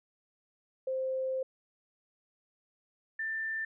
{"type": "tone pair in turn", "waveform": "sine", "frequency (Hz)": [523.3, 1781.1], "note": ["C5", "A6"], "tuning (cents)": [0, 21], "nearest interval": "octave + major sixth", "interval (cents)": 2121, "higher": "second", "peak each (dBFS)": [-30, -32], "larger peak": "first", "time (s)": [[0.87, 1.43], [3.19, 3.65]], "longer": "first", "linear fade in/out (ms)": 5, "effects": []}